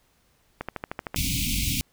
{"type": "click train", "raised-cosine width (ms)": 0.5, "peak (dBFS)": -15, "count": 8, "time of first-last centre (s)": [0.61, 1.144], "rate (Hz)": 13.1}
{"type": "band-stop noise", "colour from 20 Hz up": "pink", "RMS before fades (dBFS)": -26, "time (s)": [1.16, 1.81], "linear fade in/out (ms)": 0, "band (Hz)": [300, 2200], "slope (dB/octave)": 96}
{"effects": ["pink hiss -65 dBFS RMS until 1.92 s"]}